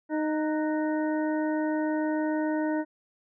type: harmonic tone with a mistuned harmonic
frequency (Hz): 308.9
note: D#4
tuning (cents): -12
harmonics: 1 / 2 / 3 / 5 / 6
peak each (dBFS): -26 / -32 / -36 / -40 / -42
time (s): 0.09-2.85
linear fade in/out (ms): 50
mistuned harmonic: 5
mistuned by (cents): -62
effects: none